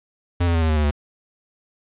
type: tone with pitch steps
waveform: square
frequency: 87.3 / 84.77 / 82.31 / 79.92 / 77.6 / 75.34 / 73.16 Hz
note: F2 / E2 / E2 / D#2 / D#2 / D2 / D2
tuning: 0 / +49 / -2 / +47 / -4 / +45 / -6 cents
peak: -17 dBFS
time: 0.4-0.911 s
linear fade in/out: 10 ms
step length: 73 ms
effects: resampled to 8000 Hz + 8-bit